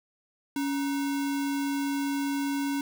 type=tone with sample-and-hold; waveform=sine; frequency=280 Hz; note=C#4; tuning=18 cents sharp; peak=-26 dBFS; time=0.56-2.81 s; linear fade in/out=2 ms; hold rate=1225 Hz; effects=none